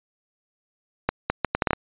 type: accelerating click train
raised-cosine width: 0.5 ms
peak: -5 dBFS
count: 8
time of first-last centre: 1.09-1.732 s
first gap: 210 ms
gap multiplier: 0.7
effects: resampled to 8000 Hz